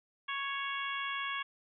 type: harmonic tone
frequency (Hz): 554.4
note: C#5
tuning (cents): 0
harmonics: 2 / 3 / 4 / 5 / 6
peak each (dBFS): -38 / -40 / -41 / -42 / -43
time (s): 0.28-1.43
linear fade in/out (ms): 10
effects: none